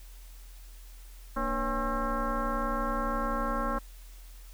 sine tone with frequency modulation, 554.4 Hz, C#5, in tune, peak -27 dBFS, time 1.36-3.79 s, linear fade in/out 10 ms, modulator 262 Hz, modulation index 3.3, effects added 42 Hz sine -45 dBFS peak until 4.53 s + white hiss -57 dBFS RMS until 4.53 s

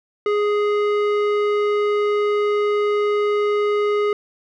square tone with low-pass filter, 415.3 Hz, G#4, in tune, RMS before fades -19 dBFS, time 0.26-4.13 s, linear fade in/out 2 ms, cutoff 2100 Hz, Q 0.84, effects none

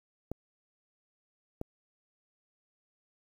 clicks, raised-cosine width 2 ms, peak -22 dBFS, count 2, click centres 0.316 / 1.614 s, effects 9-bit

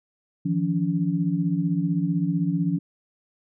sine tone cluster, 158 / 173.7 / 284.4 Hz, D#3 / F3 / C#4, +27 / -9 / +45 cents, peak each -27 / -23 / -27 dBFS, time 0.45-2.79 s, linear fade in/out 10 ms, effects none

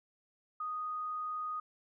sine tone, 1242 Hz, D#6, 3 cents flat, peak -35 dBFS, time 0.6-1.6 s, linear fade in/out 5 ms, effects none

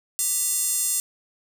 square tone with high-pass filter, 394.9 Hz, G4, 13 cents sharp, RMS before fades -24 dBFS, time 0.19-1 s, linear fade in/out 0 ms, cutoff 8100 Hz, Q 2.4, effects none

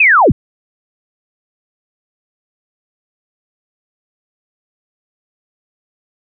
sine linear sweep, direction down, 2637 to 51.91 Hz, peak -5 dBFS, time 0-0.32 s, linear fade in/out 5 ms, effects none

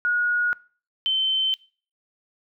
sine tone pair in turn, 1448 / 3084 Hz, F#6 / G7, -38 / -29 cents, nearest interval octave + minor second, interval 1309 cents, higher second, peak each -19 dBFS, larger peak neither, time 0.05-0.53 / 1.06-1.54 s, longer neither, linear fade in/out 0 ms, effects noise-tail reverb RT60 0.4 s tail -22 dB re dry

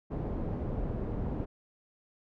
pink low-pass noise, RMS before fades -34 dBFS, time 0.1-1.46 s, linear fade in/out 20 ms, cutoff 490 Hz, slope 12 dB/octave, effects none

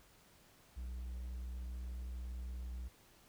triangle tone, 61.5 Hz, B1, 7 cents flat, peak -39 dBFS, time 0.76-2.89 s, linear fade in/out 20 ms, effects pink hiss -65 dBFS RMS until 3.28 s

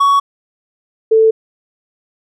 triangle / sine tone pair in turn, 1120 / 443.1 Hz, C#6 / A4, +18 / +12 cents, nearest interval octave + major third, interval 1606 cents, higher first, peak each -6 dBFS, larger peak neither, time 0-0.2 / 1.11-1.31 s, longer neither, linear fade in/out 10 ms, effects none

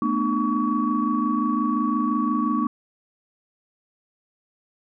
sine tone cluster, 220.7 / 246.4 / 301.3 / 1129 Hz, A3 / B3 / D4 / C#6, +5 / -4 / +44 / +31 cents, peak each -25 dBFS, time 0.02-2.67 s, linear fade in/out 2 ms, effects tanh soft clip ceiling -9 dBFS

